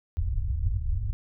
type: low-pass noise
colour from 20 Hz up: pink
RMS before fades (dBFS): -27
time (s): 0.17-1.13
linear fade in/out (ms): 0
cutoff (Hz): 110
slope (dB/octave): 48
effects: none